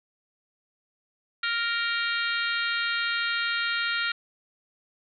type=harmonic tone with a mistuned harmonic; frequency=466.2 Hz; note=A#4; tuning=in tune; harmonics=3 / 4 / 5 / 6 / 7 / 8 / 9; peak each=-28 / -32 / -34 / -36 / -36 / -36 / -36 dBFS; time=1.43-4.12 s; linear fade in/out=5 ms; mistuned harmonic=7; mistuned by=-23 cents; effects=none